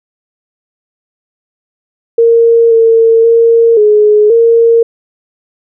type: tone with pitch steps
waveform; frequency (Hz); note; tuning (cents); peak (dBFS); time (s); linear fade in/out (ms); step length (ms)
sine; 462.5 / 454.3 / 461.1 / 421.3 / 461.7; A#4 / A#4 / A#4 / G#4 / A#4; -14 / -45 / -19 / +25 / -17; -3; 2.18-4.83; 5; 530
effects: none